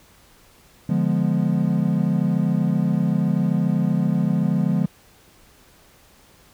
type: chord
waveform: triangle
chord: D diminished seventh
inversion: none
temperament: equal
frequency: 146.83 / 174.61 / 207.7 / 246.9 Hz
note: D3 / F3 / Ab3 / Cb4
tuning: 0 / 0 / 0 / 0 cents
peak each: -22 / -19 / -21 / -25 dBFS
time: 0.89-4.86 s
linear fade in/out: 5 ms
effects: pink hiss -53 dBFS RMS until 6.53 s